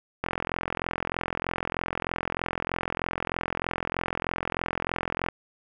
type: click train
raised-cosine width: 0.5 ms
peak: -12 dBFS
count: 219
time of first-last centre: 0.24-5.286 s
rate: 43.2 Hz
effects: none